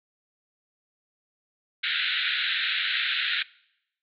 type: band-pass noise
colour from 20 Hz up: white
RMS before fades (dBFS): -27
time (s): 1.83-3.43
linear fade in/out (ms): 10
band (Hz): 1400 to 4000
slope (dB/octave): 96
effects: noise-tail reverb RT60 0.8 s tail -23 dB re dry